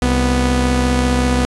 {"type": "tone pair together", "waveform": "sawtooth", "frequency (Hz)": [65.41, 246.7], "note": ["C2", "B3"], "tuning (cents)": [0, -2], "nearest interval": "octave + major seventh", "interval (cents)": 2298, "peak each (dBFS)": -12, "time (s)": [0.02, 1.45], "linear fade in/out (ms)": 0, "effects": ["resampled to 24000 Hz"]}